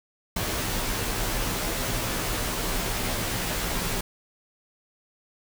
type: noise with comb filter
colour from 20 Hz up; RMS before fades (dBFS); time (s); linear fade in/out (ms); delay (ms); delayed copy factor
pink; -28; 0.36-4.01; 5; 14; -0.75
effects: none